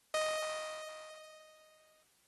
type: tone with exponential decay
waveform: sawtooth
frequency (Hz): 622.3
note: D#5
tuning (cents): 0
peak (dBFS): -26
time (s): 0.14-2.03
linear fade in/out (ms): 2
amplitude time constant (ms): 410
effects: white hiss -71 dBFS RMS until 2.27 s + AAC 32 kbps